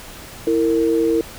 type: tone pair together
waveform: sine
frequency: 330 / 458.9 Hz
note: E4 / A#4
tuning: +2 / -27 cents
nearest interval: tritone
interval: 571 cents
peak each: -17 dBFS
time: 0.47-1.21 s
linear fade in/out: 2 ms
effects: pink hiss -37 dBFS RMS until 1.38 s